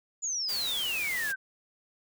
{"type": "exponential sweep", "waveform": "sine", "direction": "down", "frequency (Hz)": [7030, 1512], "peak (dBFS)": -29, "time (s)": [0.22, 1.36], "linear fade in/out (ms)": 20}
{"type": "noise", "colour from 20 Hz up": "white", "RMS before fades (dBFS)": -38, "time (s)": [0.48, 1.33], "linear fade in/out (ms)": 20}
{"effects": []}